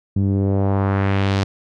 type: tone with low-pass filter sweep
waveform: sawtooth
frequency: 98 Hz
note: G2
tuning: in tune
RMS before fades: -18 dBFS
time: 0.16-1.44 s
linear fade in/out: 5 ms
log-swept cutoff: 210 to 5300 Hz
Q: 1.4
effects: none